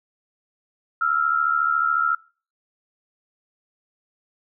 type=tone pair together; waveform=sine; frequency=1319 / 1393 Hz; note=E6 / F6; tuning=+1 / -5 cents; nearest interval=minor second; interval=94 cents; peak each=-21 dBFS; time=1.01-2.15 s; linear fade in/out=5 ms; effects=noise-tail reverb RT60 0.4 s tail -24 dB re dry